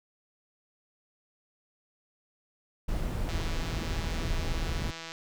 brown noise, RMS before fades -31 dBFS, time 2.88-4.91 s, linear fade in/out 10 ms
click train, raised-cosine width 0.2 ms, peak -23 dBFS, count 301, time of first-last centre 3.29-5.119 s, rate 164 Hz
effects none

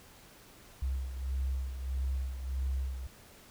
sine beating tone pair, 65.6 / 67.2 Hz, C2 / C2, +5 / +47 cents, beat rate 1.6 Hz, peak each -32 / -39 dBFS, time 0.82-3.07 s, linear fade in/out 5 ms, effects pink hiss -56 dBFS RMS until 3.5 s

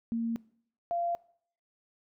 sine tone pair in turn, 230 / 689.2 Hz, A#3 / F5, -23 / -23 cents, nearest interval octave + perfect fifth, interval 1900 cents, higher second, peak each -28 dBFS, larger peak neither, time 0.12-0.36 / 0.91-1.15 s, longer neither, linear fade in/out 0 ms, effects noise-tail reverb RT60 0.6 s tail -22 dB re dry

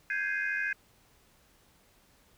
sine chord, Ab major seventh, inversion third, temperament equal, 1568 / 1661.2 / 2093 / 2489 Hz, G6 / Ab6 / C7 / Eb7, 0 / 0 / 0 / 0 cents, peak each -33 / -32 / -37 / -37 dBFS, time 0.1-0.73 s, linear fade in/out 2 ms, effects tanh soft clip ceiling -20 dBFS + pink hiss -64 dBFS RMS until 2.37 s

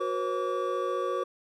triangle tone cluster, 367.8 / 482.4 / 537 / 1149 Hz, F#4 / B4 / C5 / D6, -10 / -41 / +45 / -38 cents, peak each -31 dBFS, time 0-1.24 s, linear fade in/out 10 ms, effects none

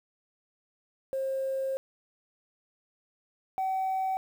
sine tone pair in turn, 534 / 761 Hz, C5 / F#5, +35 / +48 cents, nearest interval tritone, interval 613 cents, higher second, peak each -27 / -25 dBFS, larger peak second, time 1.13-1.77 / 3.58-4.17 s, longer first, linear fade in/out 0 ms, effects tanh soft clip ceiling -24 dBFS + 9-bit

